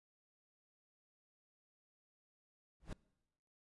brown noise with exponential growth, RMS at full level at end -37 dBFS, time 2.8-2.93 s, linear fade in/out 2 ms, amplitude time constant 27 ms, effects noise-tail reverb RT60 1.0 s tail -23 dB re dry + resampled to 24000 Hz

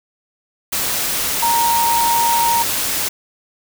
sine tone in noise, 932.3 Hz, A#5, in tune, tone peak -14 dBFS, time 1.42-2.63 s, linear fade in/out 10 ms, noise white, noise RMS -20 dBFS, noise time 0.72-3.09 s, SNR +3 dB, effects none

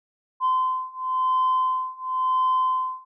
sine beating tone pair, 1029 / 1029.96 Hz, C6 / C6, -29 / -28 cents, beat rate 0.96 Hz, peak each -23 / -22 dBFS, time 0.4-3.05 s, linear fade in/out 50 ms, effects tanh soft clip ceiling -15 dBFS

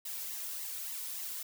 blue noise with flanger, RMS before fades -40 dBFS, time 0.05-1.43 s, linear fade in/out 5 ms, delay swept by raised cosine 0.99 to 2.19 ms, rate 3.5 Hz, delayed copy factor +0.6, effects none

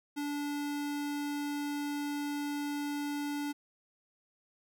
square tone, 290 Hz, D4, 22 cents flat, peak -34 dBFS, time 0.16-3.53 s, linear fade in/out 20 ms, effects none

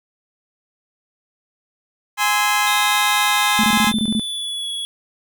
20% pulse chord, Ab augmented, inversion none, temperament just, 830.6 / 1038.3 / 1297.8 Hz, Ab5 / C6 / E6, 0 / -14 / -27 cents, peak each -14 / -14 / -19 dBFS, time 2.17-3.93 s, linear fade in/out 50 ms
square tone with pitch glide, 3711 to 3364 Hz, A#7 to G#7, -9 to +22 cents, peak -24 dBFS, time 2.67-4.85 s, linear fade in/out 0 ms, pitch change -169 cents, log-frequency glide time 3.25-4.71 s
sine tone bursts, 218.7 Hz, A3, 10 cents flat, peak -16 dBFS, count 9, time 3.59-4.196 s, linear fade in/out 0 ms, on 46 ms, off 24 ms
effects none

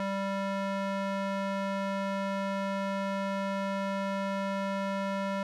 square tone with band-pass filter, 196 Hz, G3, in tune, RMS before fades -32 dBFS, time 0-5.43 s, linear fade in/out 2 ms, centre 920 Hz, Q 0.65, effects none

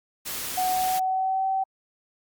white noise, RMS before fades -32 dBFS, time 0.25-1 s, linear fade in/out 20 ms
sine tone with pitch glide, 740 to 767.9 Hz, F#5 to G5, 0 to -36 cents, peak -22 dBFS, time 0.57-1.64 s, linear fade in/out 10 ms, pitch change +64 cents, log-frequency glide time 0.7-1.46 s
effects Opus 48 kbps

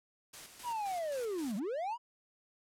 white noise with tremolo, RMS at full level -48 dBFS, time 0.33-1.6 s, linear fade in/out 10 ms, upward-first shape square, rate 3.8 Hz, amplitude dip 50%
triangle linear two-way sweep, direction down then up, 1000 to 185 to 1000 Hz, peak -32 dBFS, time 0.63-1.98 s, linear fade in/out 50 ms, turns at 1.56 s
effects low-pass 11000 Hz 12 dB/octave

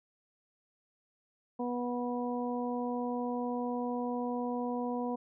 harmonic tone, 244.3 Hz, B3, 19 cents flat, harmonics 1 / 2 / 3 / 4, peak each -34 / -37 / -40 / -41 dBFS, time 1.59-5.16 s, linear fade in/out 10 ms, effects none

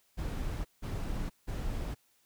brown noise bursts, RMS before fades -35 dBFS, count 3, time 0.17-1.95 s, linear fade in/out 20 ms, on 480 ms, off 170 ms, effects white hiss -70 dBFS RMS until 2.25 s

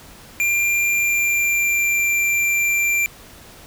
square tone with pitch glide, 2384 to 2363 Hz, D7 to D7, +25 to +10 cents, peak -17 dBFS, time 0.4-3.06 s, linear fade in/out 0 ms, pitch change -15 cents, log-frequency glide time 0.89-2.13 s, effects pink hiss -43 dBFS RMS until 3.66 s

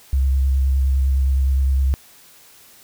sine tone with vibrato, 67 Hz, C2, 42 cents sharp, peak -14 dBFS, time 0.13-1.94 s, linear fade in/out 0 ms, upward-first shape sine, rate 9.7 Hz, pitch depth 25 cents each way, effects white hiss -48 dBFS RMS until 2.83 s

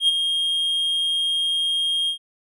triangle tone with ADSR envelope, 3234 Hz, G#7, 47 cents flat, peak -11 dBFS, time 0-2.18 s, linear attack 83 ms, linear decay 21 ms, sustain -7 dB, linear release 95 ms, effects none

